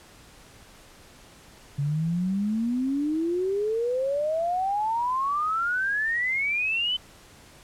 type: exponential sweep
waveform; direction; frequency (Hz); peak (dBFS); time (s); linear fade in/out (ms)
sine; up; 138.8 to 3065; -23; 1.78-6.97; 10
effects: pink hiss -51 dBFS RMS until 7.63 s + low-pass 11000 Hz 12 dB/octave